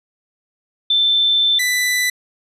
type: tone pair in turn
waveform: sine / sawtooth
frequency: 3543 / 1988.4 Hz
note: A7 / B6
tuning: +11 / +11 cents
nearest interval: minor seventh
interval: 1000 cents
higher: first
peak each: -12 dBFS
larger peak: neither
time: 0.9-1.59 / 1.59-2.1 s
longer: first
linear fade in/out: 5 ms
effects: resampled to 32000 Hz